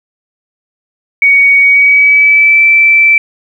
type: tone with pitch glide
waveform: sine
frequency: 2242 to 2328 Hz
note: C#7 to D7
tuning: +19 to -16 cents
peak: -3 dBFS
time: 1.22-3.18 s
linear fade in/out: 2 ms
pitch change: +65 cents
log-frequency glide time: 1.59-2.64 s
effects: 7-bit